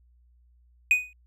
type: tone with exponential decay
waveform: triangle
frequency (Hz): 2489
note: D#7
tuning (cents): 0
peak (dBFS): -12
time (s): 0.91-1.13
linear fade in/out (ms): 1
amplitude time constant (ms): 46
effects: added 60 Hz sine -57 dBFS peak until 1.26 s